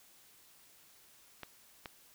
clicks, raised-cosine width 0.3 ms, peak -26 dBFS, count 2, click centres 1.433 / 1.858 s, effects white hiss -62 dBFS RMS until 2.14 s

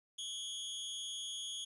sawtooth tone with amplitude modulation, 3300 Hz, G#7, 12 cents flat, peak -33 dBFS, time 0.18-1.65 s, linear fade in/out 10 ms, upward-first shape sine, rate 241 Hz, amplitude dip 90%, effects resampled to 24000 Hz + 12-bit

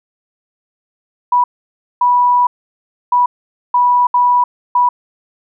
sine tone bursts at uneven times, 980 Hz, B5, 14 cents flat, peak -8 dBFS, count 6, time 1.32-1.44 / 2.01-2.47 / 3.12-3.26 / 3.74-4.07 / 4.14-4.44 / 4.75-4.89 s, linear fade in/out 5 ms, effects none

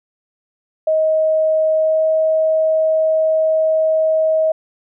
sine tone with pitch glide, 630 to 634 Hz, D#5 to D#5, +21 to +32 cents, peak -12 dBFS, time 0.87-4.52 s, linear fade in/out 5 ms, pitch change +11 cents, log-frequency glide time 1.75-2.06 s, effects none

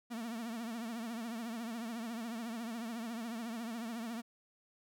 45% pulse tone with vibrato, 230 Hz, A#3, 23 cents flat, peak -39 dBFS, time 0.1-4.22 s, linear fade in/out 20 ms, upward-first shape triangle, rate 14 Hz, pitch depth 110 cents each way, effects none

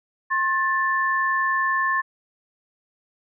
sine tone pair together, 1070.4 / 1760 Hz, C6 / A6, +39 / 0 cents, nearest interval major sixth, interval 861 cents, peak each -22 dBFS, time 0.3-2.02 s, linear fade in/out 20 ms, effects none

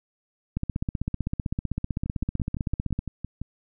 two click trains, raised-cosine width 5 ms, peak -14 / -19 dBFS, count 39 / 9, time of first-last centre 0.57-2.99 / 2.06-3.416 s, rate 15.7 / 5.9 Hz, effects none

